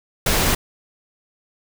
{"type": "noise", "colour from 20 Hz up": "pink", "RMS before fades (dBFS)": -18, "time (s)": [0.26, 0.55], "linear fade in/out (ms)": 5, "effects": []}